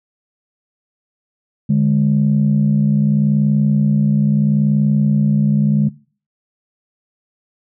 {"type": "tone pair together", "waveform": "sine", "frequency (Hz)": [146.83, 207.6], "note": ["D3", "G#3"], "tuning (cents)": [0, 0], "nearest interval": "tritone", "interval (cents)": 600, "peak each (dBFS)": -13, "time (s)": [1.69, 5.89], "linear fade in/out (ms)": 10, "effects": ["noise-tail reverb RT60 0.4 s tail -20 dB re dry", "tanh soft clip ceiling -5 dBFS"]}